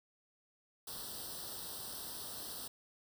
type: noise with comb filter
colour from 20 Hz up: white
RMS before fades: -45 dBFS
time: 0.87-2.68 s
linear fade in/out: 5 ms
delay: 0.22 ms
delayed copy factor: +0.9
effects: none